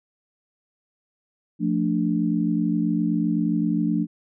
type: chord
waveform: sine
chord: D minor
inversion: first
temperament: equal with one note detuned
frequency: 174.61 / 222.3 / 293.7 Hz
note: F3 / A3 / D4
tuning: 0 / +18 / 0 cents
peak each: -24 dBFS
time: 1.59-4.07 s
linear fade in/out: 50 ms
effects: none

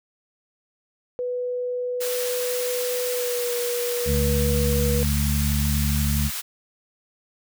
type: tone with pitch glide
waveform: sine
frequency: 494.6 to 483.3 Hz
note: B4 to B4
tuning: +3 to -38 cents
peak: -24 dBFS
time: 1.19-5.03 s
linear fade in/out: 0 ms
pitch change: -41 cents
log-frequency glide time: 3.09-3.52 s
type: high-pass noise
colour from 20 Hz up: white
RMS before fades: -30 dBFS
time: 2-6.42 s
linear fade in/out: 20 ms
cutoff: 1000 Hz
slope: 12 dB/octave
type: harmonic tone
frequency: 72.2 Hz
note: D2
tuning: 29 cents flat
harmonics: 1 / 2 / 3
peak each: -22 / -25 / -27 dBFS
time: 4.05-6.31 s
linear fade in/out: 50 ms
effects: none

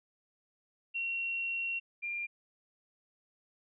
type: tone pair in turn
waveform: sine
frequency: 2736 / 2394 Hz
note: F7 / D7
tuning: -36 / +33 cents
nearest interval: major second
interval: 231 cents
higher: first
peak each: -32 / -34 dBFS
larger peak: first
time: 0.94-1.8 / 2.02-2.27 s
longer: first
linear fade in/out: 20 ms
effects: none

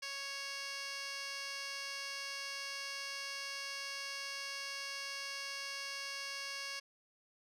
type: tone with band-pass filter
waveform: 15% pulse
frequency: 554.4 Hz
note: C#5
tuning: in tune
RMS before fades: -43 dBFS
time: 0.02-6.8 s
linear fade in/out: 10 ms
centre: 4100 Hz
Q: 2
effects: none

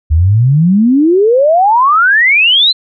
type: exponential sweep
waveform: sine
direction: up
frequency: 73.3 to 4164 Hz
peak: -5 dBFS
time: 0.1-2.73 s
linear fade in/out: 20 ms
effects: none

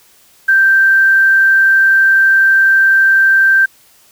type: tone with quantisation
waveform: sine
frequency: 1568 Hz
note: G6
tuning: in tune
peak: -6 dBFS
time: 0.48-3.66 s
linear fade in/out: 10 ms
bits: 6
effects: white hiss -48 dBFS RMS until 4.11 s

